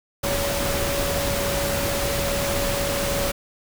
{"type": "tone in noise", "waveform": "sine", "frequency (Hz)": 563, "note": "C#5", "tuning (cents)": 27, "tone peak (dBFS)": -26, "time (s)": [0.23, 3.32], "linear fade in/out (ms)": 10, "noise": "pink", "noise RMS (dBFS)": -25, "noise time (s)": [0.23, 3.32], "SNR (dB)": -4, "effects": []}